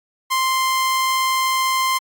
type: tone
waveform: sawtooth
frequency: 1046.5 Hz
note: C6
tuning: in tune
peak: -13 dBFS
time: 0.3-1.99 s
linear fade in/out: 20 ms
effects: AAC 64 kbps